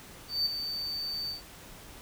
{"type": "tone with ADSR envelope", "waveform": "triangle", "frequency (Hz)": 4576, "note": "D8", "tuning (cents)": -46, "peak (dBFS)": -22, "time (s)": [0.28, 1.42], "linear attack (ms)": 180, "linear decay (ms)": 10, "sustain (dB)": -9, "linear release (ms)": 130, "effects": ["tanh soft clip ceiling -18 dBFS", "pink hiss -49 dBFS RMS until 2.01 s"]}